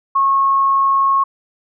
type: tone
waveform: sine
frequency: 1092 Hz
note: C#6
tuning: 26 cents flat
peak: -11 dBFS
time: 0.15-1.24 s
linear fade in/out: 10 ms
effects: none